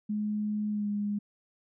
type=tone with pitch glide; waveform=sine; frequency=210.5 to 205.8 Hz; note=G#3 to G#3; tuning=+24 to -16 cents; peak=-28 dBFS; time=0.09-1.19 s; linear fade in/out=10 ms; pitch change=-40 cents; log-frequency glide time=0.7-0.88 s; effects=none